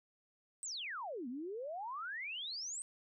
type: exponential two-way sweep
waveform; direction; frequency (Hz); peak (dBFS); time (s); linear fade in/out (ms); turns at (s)
sine; down then up; 8530 to 232.2 to 8530; -40; 0.63-2.82; 0; 1.28
effects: none